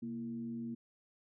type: tone with frequency modulation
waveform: sine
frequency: 233.1 Hz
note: A#3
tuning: in tune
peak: -38 dBFS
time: 0.02-0.75 s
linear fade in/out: 10 ms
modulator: 99.8 Hz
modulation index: 0.49
effects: none